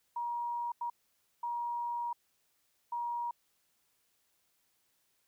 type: tone bursts at uneven times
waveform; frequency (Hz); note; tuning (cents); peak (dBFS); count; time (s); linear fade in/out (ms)
sine; 951; A#5; +34; -33; 4; 0.16-0.72 / 0.81-0.9 / 1.43-2.13 / 2.92-3.31; 5
effects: white hiss -75 dBFS RMS until 5.27 s